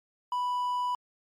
triangle tone, 987.8 Hz, B5, in tune, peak -25 dBFS, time 0.32-0.95 s, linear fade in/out 2 ms, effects MP3 64 kbps

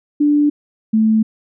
sine tone pair in turn, 293.7 / 219.3 Hz, D4 / A3, 0 / -6 cents, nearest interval perfect fourth, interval 506 cents, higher first, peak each -10 dBFS, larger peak neither, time 0.2-0.5 / 0.93-1.23 s, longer neither, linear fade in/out 10 ms, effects none

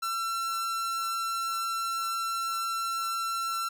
45% pulse tone, 1349 Hz, E6, 40 cents sharp, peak -29 dBFS, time 0.02-3.69 s, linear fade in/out 10 ms, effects 11-bit

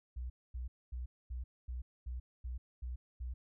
sine tone bursts, 61.74 Hz, B1, in tune, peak -38 dBFS, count 9, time 0.16-3.34 s, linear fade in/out 10 ms, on 140 ms, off 240 ms, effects none

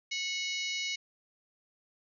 harmonic tone with a mistuned harmonic, 732 Hz, F#5, 19 cents flat, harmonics 3 / 4 / 5 / 6 / 7 / 8 / 9, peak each -36 / -38 / -40 / -42 / -43 / -44 / -45 dBFS, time 0.11-0.96 s, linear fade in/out 10 ms, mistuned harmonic 5, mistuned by +86 cents, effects none

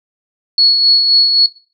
sine tone with tremolo, 4370 Hz, C#8, 26 cents flat, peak -6 dBFS, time 0.58-1.46 s, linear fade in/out 2 ms, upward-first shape sine, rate 3.8 Hz, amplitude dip 45%, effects noise-tail reverb RT60 0.4 s tail -18 dB re dry

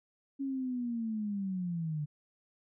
sine linear sweep, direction down, 277.2 to 145.8 Hz, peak -32 dBFS, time 0.39-2.06 s, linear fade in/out 20 ms, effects none

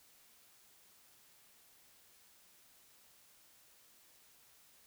silence, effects white hiss -65 dBFS RMS until 4.86 s

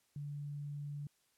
sine tone, 144.9 Hz, D3, 23 cents flat, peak -40 dBFS, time 0.16-1.07 s, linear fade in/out 2 ms, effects white hiss -75 dBFS RMS until 1.37 s + low-pass 12000 Hz 12 dB/octave

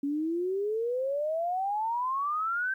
sine exponential sweep, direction up, 277.2 to 1576 Hz, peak -27 dBFS, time 0.03-2.74 s, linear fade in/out 5 ms, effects 11-bit

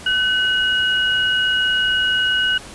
sine tone pair together, 1513 / 2896 Hz, F#6 / F#7, +38 / -38 cents, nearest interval major seventh, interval 1124 cents, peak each -18 dBFS, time 0.06-2.58 s, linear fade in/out 5 ms, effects pink hiss -37 dBFS RMS until 2.74 s + resampled to 24000 Hz

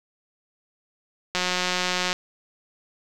click train, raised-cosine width 0.2 ms, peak -7 dBFS, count 142, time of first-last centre 1.35-2.129 s, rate 181 Hz, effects none

